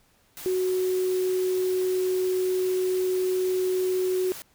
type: tone in noise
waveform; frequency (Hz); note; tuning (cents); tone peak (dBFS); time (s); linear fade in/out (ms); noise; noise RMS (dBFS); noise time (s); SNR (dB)
sine; 370; F#4; 0; -22; 0.46-4.32; 0; white; -40; 0.37-4.42; +15
effects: pink hiss -63 dBFS RMS until 4.54 s